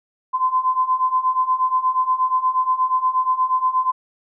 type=beating tone pair; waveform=sine; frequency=1022 / 1030.4 Hz; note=C6 / C6; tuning=-41 / -27 cents; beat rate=8.4 Hz; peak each=-21 / -18 dBFS; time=0.33-3.92 s; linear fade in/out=20 ms; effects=none